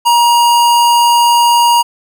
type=tone; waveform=square; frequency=948 Hz; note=A#5; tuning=29 cents sharp; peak=-7 dBFS; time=0.05-1.83 s; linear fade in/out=20 ms; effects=none